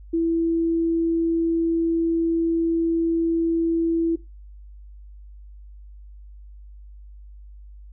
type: tone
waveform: sine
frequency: 331.5 Hz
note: E4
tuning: 10 cents sharp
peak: -18 dBFS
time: 0.13-4.16 s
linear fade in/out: 10 ms
effects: noise-tail reverb RT60 0.2 s tail -17 dB re dry + added 50 Hz sine -40 dBFS peak until 7.92 s